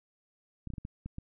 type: clicks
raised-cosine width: 5 ms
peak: -27 dBFS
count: 7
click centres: 0.673 / 0.703 / 0.737 / 0.782 / 0.851 / 1.06 / 1.184 s
effects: none